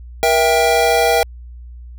square chord, E diminished, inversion second, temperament just, 474.7 / 659.3 / 791.1 Hz, Bb4 / E5 / G5, +31 / 0 / +16 cents, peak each -17 dBFS, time 0.23-1.23 s, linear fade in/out 0 ms, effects added 60 Hz sine -32 dBFS peak until 1.98 s

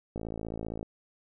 click train, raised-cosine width 2 ms, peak -23 dBFS, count 38, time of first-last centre 0.16-0.829 s, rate 55.3 Hz, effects none

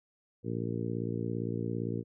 harmonic tone, 57.6 Hz, A#1, 20 cents flat, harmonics 2 / 3 / 4 / 5 / 6 / 7 / 8, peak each -36 / -38 / -39 / -40 / -41 / -41 / -42 dBFS, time 0.43-2.04 s, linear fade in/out 50 ms, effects none

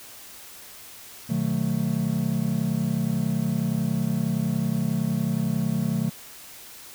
triangle chord, B dominant seventh, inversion none, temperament just, 123.47 / 154.34 / 185.21 / 222.2 Hz, B2 / D#3 / F#3 / A3, 0 / -14 / +2 / +17 cents, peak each -29 / -25 / -26 / -25 dBFS, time 1.29-6.1 s, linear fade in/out 10 ms, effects white hiss -44 dBFS RMS until 6.94 s

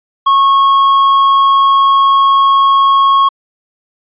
sine tone with tanh clipping, 1096 Hz, C#6, 20 cents flat, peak -7 dBFS, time 0.26-3.29 s, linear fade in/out 10 ms, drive 7 dB, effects resampled to 8000 Hz

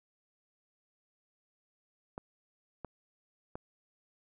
clicks, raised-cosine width 1 ms, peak -26 dBFS, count 3, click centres 2.179 / 2.847 / 3.555 s, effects none

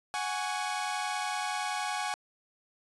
sawtooth chord, F# suspended second, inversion none, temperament equal with one note detuned, 740 / 830.6 / 1119 Hz, F#5 / G#5 / C#6, 0 / 0 / +16 cents, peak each -32 / -30 / -34 dBFS, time 0.14-2.14 s, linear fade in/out 0 ms, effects resampled to 24000 Hz

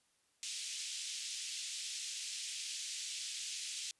white band-pass noise, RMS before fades -43 dBFS, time 0.43-3.91 s, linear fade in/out 0 ms, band 2600 to 7900 Hz, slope 24 dB/octave, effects white hiss -75 dBFS RMS until 3.99 s + resampled to 24000 Hz

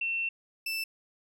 sine / 30% pulse tone pair in turn, 2700 / 2654 Hz, E7 / E7, +41 / +11 cents, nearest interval unison, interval 30 cents, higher first, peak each -28 dBFS, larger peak neither, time 0.01-0.29 / 0.66-0.84 s, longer first, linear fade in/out 5 ms, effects none

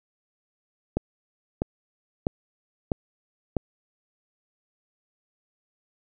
click train, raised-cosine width 2 ms, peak -10 dBFS, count 5, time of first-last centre 0.97-3.567 s, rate 1.54 Hz, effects none

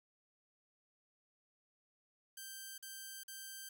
5% pulse tone bursts, 1568 Hz, G6, in tune, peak -36 dBFS, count 3, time 2.37-3.69 s, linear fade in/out 5 ms, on 410 ms, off 45 ms, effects none

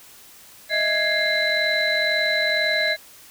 sine tone cluster, 621 / 663 / 1664 / 2105 / 4004 Hz, D#5 / E5 / G#6 / C7 / B7, -3 / +10 / +3 / +10 / +23 cents, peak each -25 / -30 / -23 / -23 / -24 dBFS, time 0.69-2.97 s, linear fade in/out 50 ms, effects tanh soft clip ceiling -10 dBFS + white hiss -47 dBFS RMS until 3.3 s

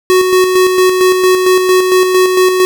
square tone with tremolo, 369.7 Hz, F#4, 1 cent flat, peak -6 dBFS, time 0.1-2.65 s, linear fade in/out 0 ms, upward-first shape square, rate 4.4 Hz, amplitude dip 40%, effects none

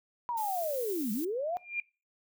sine linear two-way sweep, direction down then up, 982 to 196.2 to 739 Hz, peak -30 dBFS, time 0.29-1.57 s, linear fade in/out 0 ms, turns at 1.12 s
violet noise, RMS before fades -41 dBFS, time 0.37-1.25 s, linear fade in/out 5 ms
sine tone with exponential growth, 2397 Hz, D7, 35 cents sharp, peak -27 dBFS, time 1.55-1.8 s, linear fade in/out 2 ms, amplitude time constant 54 ms
effects noise-tail reverb RT60 0.3 s tail -21 dB re dry

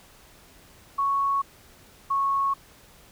sine tone pair in turn, 1108.7 / 1101.7 Hz, C#6 / C#6, 0 / -11 cents, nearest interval unison, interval 11 cents, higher first, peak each -21 dBFS, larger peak neither, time 0.98-1.42 / 2.1-2.54 s, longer neither, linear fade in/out 10 ms, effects pink hiss -53 dBFS RMS until 3.11 s

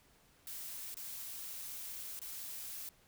blue noise with dropouts, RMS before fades -45 dBFS, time 0.47-2.89 s, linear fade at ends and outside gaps 1 ms, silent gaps 0.943-0.969 / 2.192-2.216 s, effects pink hiss -67 dBFS RMS until 3.07 s

